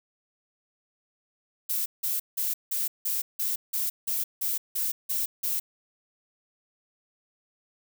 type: noise bursts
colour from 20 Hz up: violet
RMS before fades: -28 dBFS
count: 12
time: 1.69-5.6 s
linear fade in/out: 10 ms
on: 170 ms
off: 170 ms
effects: none